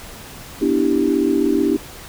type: chord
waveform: sine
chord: E minor seventh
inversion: second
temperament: equal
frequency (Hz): 246.9 / 293.7 / 329.6 / 392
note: B3 / D4 / E4 / G4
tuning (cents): 0 / 0 / 0 / 0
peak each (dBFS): -22 / -18 / -20 / -20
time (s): 0.61-1.77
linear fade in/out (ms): 10
effects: pink hiss -37 dBFS RMS until 2.08 s